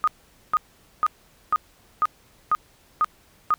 sine tone bursts, 1238 Hz, D#6, 9 cents flat, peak -16 dBFS, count 8, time 0.04-3.54 s, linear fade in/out 0 ms, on 35 ms, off 460 ms, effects pink hiss -57 dBFS RMS until 3.58 s

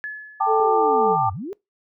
sine tone with exponential decay, 1712 Hz, A6, 48 cents flat, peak -25 dBFS, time 0.04-0.78 s, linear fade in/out 0 ms, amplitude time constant 160 ms
sine chord, G suspended second, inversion none, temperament equal with one note detuned, 784 / 880 / 1189.7 Hz, G5 / A5 / D6, 0 / 0 / +22 cents, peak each -21 / -22 / -22 dBFS, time 0.4-1.3 s, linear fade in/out 10 ms
sine tone, 440 Hz, A4, in tune, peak -18 dBFS, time 0.46-1.17 s, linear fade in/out 50 ms
sine linear two-way sweep, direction down then up, 426.2 to 84.9 to 426.2 Hz, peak -28 dBFS, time 0.6-1.53 s, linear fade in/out 0 ms, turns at 1.33 s
effects noise-tail reverb RT60 0.2 s tail -24 dB re dry

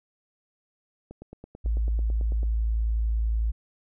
click train, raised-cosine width 2 ms, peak -28 dBFS, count 13, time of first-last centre 1.11-2.432 s, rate 9.08 Hz
sine tone, 55.4 Hz, A1, 13 cents sharp, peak -22 dBFS, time 1.64-3.52 s, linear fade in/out 20 ms
effects none

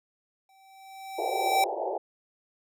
square tone with exponential growth, 773 Hz, G5, 24 cents flat, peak -20 dBFS, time 0.49-1.64 s, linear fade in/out 2 ms, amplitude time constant 250 ms
white band-pass noise, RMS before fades -31 dBFS, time 1.18-1.98 s, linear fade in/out 5 ms, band 350 to 860 Hz, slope 96 dB/octave
effects none

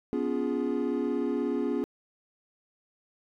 triangle chord, C# dominant seventh, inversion third, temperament equal with one note detuned, 246.9 / 283.5 / 349.2 / 415.3 Hz, B3 / C#4 / E#4 / G#4, 0 / +39 / 0 / 0 cents, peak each -29 / -29 / -31 / -30 dBFS, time 0.13-1.84 s, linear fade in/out 0 ms, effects tanh soft clip ceiling -16 dBFS

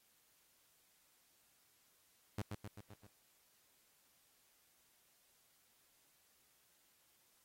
sawtooth tone with echo, 102.7 Hz, G#2, 19 cents flat, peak -34 dBFS, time 2.38-2.42 s, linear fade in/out 5 ms, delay 130 ms, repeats 5, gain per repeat -4 dB, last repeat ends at 3.07 s, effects white hiss -73 dBFS RMS until 7.44 s + AAC 48 kbps

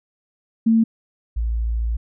sine tone pair in turn, 225.5 / 56.78 Hz, A3 / A#1, +43 / -45 cents, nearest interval 2 octaves, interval 2388 cents, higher first, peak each -12 / -19 dBFS, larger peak first, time 0.66-0.84 / 1.36-1.97 s, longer second, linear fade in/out 10 ms, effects none

